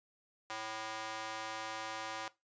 square tone with high-pass filter, 110 Hz, A2, in tune, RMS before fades -42 dBFS, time 0.5-2.28 s, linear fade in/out 0 ms, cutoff 840 Hz, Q 1.1, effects noise-tail reverb RT60 0.2 s tail -18 dB re dry + resampled to 16000 Hz

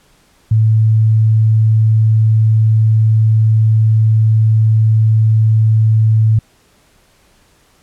sine tone, 110 Hz, A2, in tune, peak -7 dBFS, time 0.51-6.39 s, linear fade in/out 5 ms, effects pink hiss -52 dBFS RMS until 7.82 s + low-pass 12000 Hz 12 dB/octave

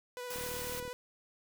sawtooth tone with vibrato, 493.9 Hz, B4, in tune, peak -36 dBFS, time 0.17-0.93 s, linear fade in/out 0 ms, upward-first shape square, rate 15 Hz, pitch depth 14 cents each way
white noise, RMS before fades -42 dBFS, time 0.3-0.8 s, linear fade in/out 5 ms
click train, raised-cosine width 3 ms, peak -35 dBFS, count 21, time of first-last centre 0.36-0.878 s, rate 38.6 Hz
effects none

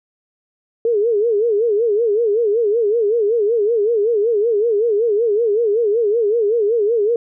sine tone with vibrato, 438.7 Hz, A4, 5 cents flat, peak -13 dBFS, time 0.85-7.16 s, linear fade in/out 2 ms, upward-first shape sine, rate 5.3 Hz, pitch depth 150 cents each way, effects none

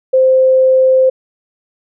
sine tone, 521 Hz, C5, 7 cents flat, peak -6 dBFS, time 0.13-1.1 s, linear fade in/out 10 ms, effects none

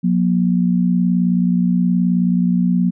sine tone pair together, 180 / 238.9 Hz, F#3 / A#3, -47 / +43 cents, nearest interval perfect fourth, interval 490 cents, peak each -14 / -18 dBFS, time 0.03-2.91 s, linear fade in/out 20 ms, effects none

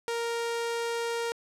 sawtooth tone, 466.2 Hz, A#4, in tune, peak -25 dBFS, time 0.08-1.32 s, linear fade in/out 0 ms, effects low-pass 10000 Hz 12 dB/octave

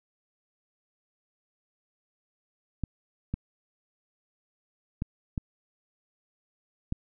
clicks, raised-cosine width 5 ms, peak -17 dBFS, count 5, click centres 2.837 / 3.34 / 5.021 / 5.378 / 6.924 s, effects none

